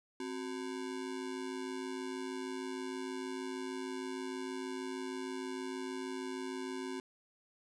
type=ring-modulated tone; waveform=square; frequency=317.3 Hz; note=D#4; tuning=34 cents sharp; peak=-36 dBFS; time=0.2-7 s; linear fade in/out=2 ms; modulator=53.2 Hz; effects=resampled to 22050 Hz + 13-bit